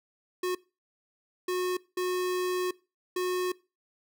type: tone bursts at uneven times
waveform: square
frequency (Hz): 363.9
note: F#4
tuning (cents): -29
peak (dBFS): -28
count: 4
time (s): 0.43-0.55 / 1.48-1.77 / 1.97-2.71 / 3.16-3.52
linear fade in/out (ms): 5
effects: noise-tail reverb RT60 0.3 s tail -21 dB re dry